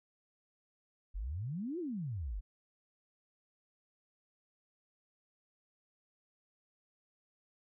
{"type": "exponential two-way sweep", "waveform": "sine", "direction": "up then down", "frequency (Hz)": [41.53, 372.6, 41.53], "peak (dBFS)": -36, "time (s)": [1.14, 2.41], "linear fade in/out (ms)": 20, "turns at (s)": 1.79, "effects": []}